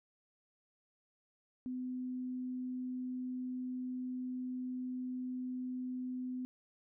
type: tone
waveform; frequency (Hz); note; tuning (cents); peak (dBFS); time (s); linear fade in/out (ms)
sine; 253.2; B3; +43; -37; 1.66-6.45; 0
effects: none